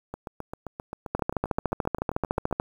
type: two click trains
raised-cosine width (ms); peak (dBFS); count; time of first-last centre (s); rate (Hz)
1; -20 / -10; 19 / 21; 0.14-2.512 / 1.15-2.599; 7.59 / 13.8
effects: 8-bit

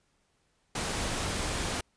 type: noise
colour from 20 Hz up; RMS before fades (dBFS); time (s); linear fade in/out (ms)
pink; -32; 0.75-1.81; 5
effects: pink hiss -72 dBFS RMS until 1.96 s + resampled to 22050 Hz

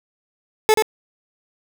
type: tone with echo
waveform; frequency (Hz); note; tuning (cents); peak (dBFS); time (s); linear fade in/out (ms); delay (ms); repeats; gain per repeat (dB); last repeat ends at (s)
30% pulse; 434.2; A4; -23; -8; 0.69-0.74; 0; 83; 1; -4; 0.823
effects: none

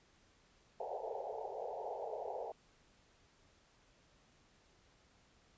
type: band-pass noise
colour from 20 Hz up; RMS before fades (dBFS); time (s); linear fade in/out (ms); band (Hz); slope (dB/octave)
pink; -43; 0.8-2.52; 2; 410 to 880; 96
effects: pink hiss -69 dBFS RMS until 5.57 s + resampled to 16000 Hz

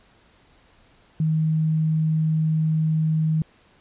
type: tone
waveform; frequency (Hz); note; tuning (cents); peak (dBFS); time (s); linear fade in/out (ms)
sine; 157.7; D#3; +24; -18; 1.2-3.42; 2
effects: pink hiss -57 dBFS RMS until 3.8 s + resampled to 8000 Hz

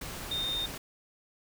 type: tone in noise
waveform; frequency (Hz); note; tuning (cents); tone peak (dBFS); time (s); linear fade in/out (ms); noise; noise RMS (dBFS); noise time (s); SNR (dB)
sine; 3655; A#7; -35; -30; 0.31-0.66; 5; pink; -40; 0.01-0.78; +7
effects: none

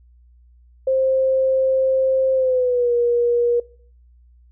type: tone with pitch glide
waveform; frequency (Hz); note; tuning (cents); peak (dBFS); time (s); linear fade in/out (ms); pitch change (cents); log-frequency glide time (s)
sine; 527 to 477.7; C5 to A#4; +12 to +42; -15; 0.87-3.6; 5; -170; 2.34-2.93
effects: noise-tail reverb RT60 0.5 s tail -22 dB re dry + added 60 Hz sine -48 dBFS peak until 4.51 s

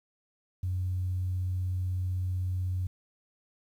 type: tone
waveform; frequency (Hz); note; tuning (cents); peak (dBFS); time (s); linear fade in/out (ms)
sine; 91.6; F#2; -17; -27; 0.63-2.87; 5
effects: tanh soft clip ceiling -23 dBFS + 10-bit

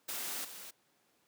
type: noise with level steps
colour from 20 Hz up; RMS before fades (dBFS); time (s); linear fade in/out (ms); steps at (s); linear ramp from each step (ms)
white; -39 / -48; 0.08-0.71; 10; 0.44; 10
effects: pink hiss -72 dBFS RMS until 1.27 s + high-pass 200 Hz 12 dB/octave

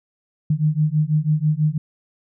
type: beating tone pair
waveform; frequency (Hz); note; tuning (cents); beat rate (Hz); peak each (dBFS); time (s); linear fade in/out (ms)
sine; 150 / 156.1; D3 / D#3; +37 / +6; 6.1; -19; 0.5-1.78; 5
effects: none

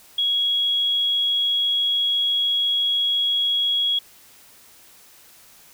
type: tone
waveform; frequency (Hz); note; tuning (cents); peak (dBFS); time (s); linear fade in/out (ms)
sine; 3322; G#7; 0; -18; 0.18-3.99; 5
effects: white hiss -50 dBFS RMS until 5.73 s

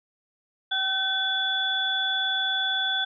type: tone cluster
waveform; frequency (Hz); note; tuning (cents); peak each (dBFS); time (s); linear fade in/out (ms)
sine; 769 / 1528 / 3441; G5 / G6 / A7; -33 / -45 / -39; -33 / -28 / -25; 0.71-3.05; 10
effects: none

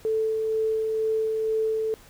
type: tone with tremolo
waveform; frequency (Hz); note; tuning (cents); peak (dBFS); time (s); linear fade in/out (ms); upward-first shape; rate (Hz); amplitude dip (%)
sine; 440; A4; 0; -21; 0.05-1.94; 0; sine; 2.1; 25
effects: pink hiss -52 dBFS RMS until 2.09 s

